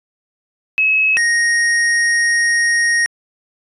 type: tone pair in turn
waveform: sine / square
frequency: 2573 / 1868.5 Hz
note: E7 / A#6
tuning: -43 / +4 cents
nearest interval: tritone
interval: 553 cents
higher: first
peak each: -11 / -13 dBFS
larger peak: first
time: 0.78-1.17 / 1.17-3.06 s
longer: second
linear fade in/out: 0 ms
effects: resampled to 24000 Hz